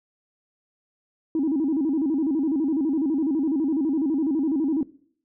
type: tone with vibrato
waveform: sine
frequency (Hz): 295.1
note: D4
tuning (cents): +8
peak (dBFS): -19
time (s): 1.35-4.83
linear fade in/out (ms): 2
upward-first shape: square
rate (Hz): 12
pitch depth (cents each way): 150
effects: noise-tail reverb RT60 0.6 s tail -20 dB re dry + tanh soft clip ceiling -16 dBFS